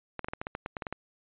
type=clicks; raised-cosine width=0.5 ms; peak=-19 dBFS; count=12; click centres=0.193 / 0.245 / 0.285 / 0.335 / 0.415 / 0.469 / 0.551 / 0.661 / 0.768 / 0.822 / 0.868 / 0.926 s; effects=resampled to 8000 Hz